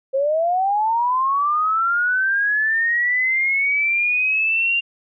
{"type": "linear sweep", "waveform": "sine", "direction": "up", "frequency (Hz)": [524, 2794], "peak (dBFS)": -16, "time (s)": [0.13, 4.81], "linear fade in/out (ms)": 20, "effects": []}